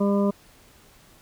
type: harmonic tone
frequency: 200.8 Hz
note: G3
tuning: 42 cents sharp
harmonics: 1 / 2 / 3 / 5 / 6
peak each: -20 / -26 / -27 / -33 / -38 dBFS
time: 0-0.31 s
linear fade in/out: 10 ms
effects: pink hiss -54 dBFS RMS until 1.21 s